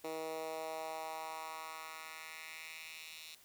10% pulse tone with high-pass filter sweep, 159.4 Hz, D#3, 42 cents sharp, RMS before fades -45 dBFS, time 0.04-3.35 s, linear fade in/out 5 ms, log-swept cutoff 400 to 3400 Hz, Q 2.1, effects white hiss -63 dBFS RMS until 3.44 s

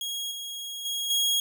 sawtooth tone with level steps, 3294 Hz, G#7, 15 cents flat, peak -27 / -31 / -25 / -19 dBFS, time 0.01-1.4 s, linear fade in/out 2 ms, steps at 0.31 / 0.85 / 1.1 s, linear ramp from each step 5 ms, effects none

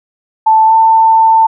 sine tone with pitch glide, 880 to 893.3 Hz, A5 to A5, 0 to +26 cents, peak -4 dBFS, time 0.46-1.47 s, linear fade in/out 10 ms, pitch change +26 cents, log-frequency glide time 0.66-0.73 s, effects none

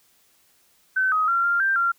sine tone with pitch steps, 1527 / 1261 / 1373 / 1393 / 1576 / 1380 Hz, G6 / D#6 / F6 / F6 / G6 / F6, -46 / +23 / -30 / -5 / +9 / -21 cents, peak -18 dBFS, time 0.96-1.92 s, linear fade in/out 10 ms, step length 160 ms, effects white hiss -61 dBFS RMS until 1.98 s

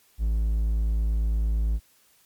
triangle tone, 54.5 Hz, A1, 16 cents flat, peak -19 dBFS, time 0.18-1.8 s, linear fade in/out 50 ms, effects white hiss -61 dBFS RMS until 2.25 s + MP3 96 kbps

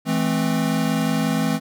square chord, A minor, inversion second, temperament equal with one note detuned, 164.81 / 215.6 / 261.6 Hz, E3 / A3 / C4, 0 / -35 / 0 cents, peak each -24 dBFS, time 0.05-1.6 s, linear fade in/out 50 ms, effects none

